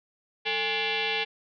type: tone with frequency modulation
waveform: sine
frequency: 187.8 Hz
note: F#3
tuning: 26 cents sharp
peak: -25 dBFS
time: 0.45-1.25 s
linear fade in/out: 20 ms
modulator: 634 Hz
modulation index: 5.4
effects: none